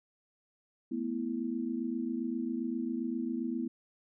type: chord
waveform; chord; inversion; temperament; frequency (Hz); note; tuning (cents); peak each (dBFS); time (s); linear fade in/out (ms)
sine; A suspended second; none; just; 220 / 247.5 / 330; A3 / B3 / E4; 0 / +4 / +2; -38 / -34 / -37; 0.91-3.68; 10
effects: none